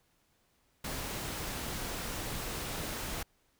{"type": "noise", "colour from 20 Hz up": "pink", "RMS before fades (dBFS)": -38, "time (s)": [0.84, 3.23], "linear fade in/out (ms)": 5, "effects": ["pink hiss -72 dBFS RMS until 3.59 s"]}